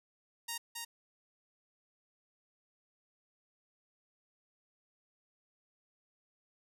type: tone with echo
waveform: 5% pulse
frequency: 932.3 Hz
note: A#5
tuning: in tune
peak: -25 dBFS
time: 0.48-0.58 s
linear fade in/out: 10 ms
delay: 270 ms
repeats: 1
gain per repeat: -3 dB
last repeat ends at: 0.85 s
effects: none